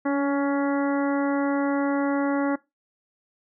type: harmonic tone with a mistuned harmonic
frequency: 280 Hz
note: C#4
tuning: 18 cents sharp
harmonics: 1 / 2 / 3 / 4 / 5 / 6 / 7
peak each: -22 / -28 / -32 / -34 / -36 / -38 / -39 dBFS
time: 0.05-2.56 s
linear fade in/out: 10 ms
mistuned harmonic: 1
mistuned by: +18 cents
effects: noise-tail reverb RT60 0.2 s tail -19 dB re dry